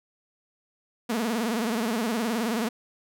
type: tone with vibrato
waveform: sawtooth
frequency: 227.1 Hz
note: A#3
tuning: 45 cents flat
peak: -21 dBFS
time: 1.09-2.69 s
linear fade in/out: 10 ms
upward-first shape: sine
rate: 19 Hz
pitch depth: 130 cents each way
effects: none